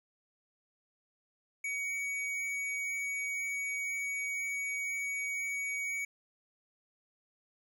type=tone with tanh clipping; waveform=triangle; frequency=2251 Hz; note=C#7; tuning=26 cents sharp; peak=-35 dBFS; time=1.64-6.05 s; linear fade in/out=5 ms; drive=16 dB; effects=none